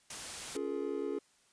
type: noise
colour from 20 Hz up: white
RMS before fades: -42 dBFS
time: 0.1-0.57 s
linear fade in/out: 5 ms
type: chord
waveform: triangle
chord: Bb minor seventh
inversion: first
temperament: just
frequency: 279.7 / 349.6 / 419.5 / 466.2 Hz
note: Db4 / F4 / Ab4 / Bb4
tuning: +16 / +2 / +17 / 0 cents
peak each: -38 / -38 / -35 / -41 dBFS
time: 0.55-1.19 s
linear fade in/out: 5 ms
effects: white hiss -68 dBFS RMS until 1.52 s + resampled to 22050 Hz